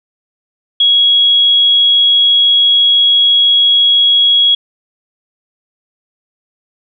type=tone; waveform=sine; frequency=3322 Hz; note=G#7; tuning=in tune; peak=-6 dBFS; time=0.8-4.55 s; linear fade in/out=5 ms; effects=none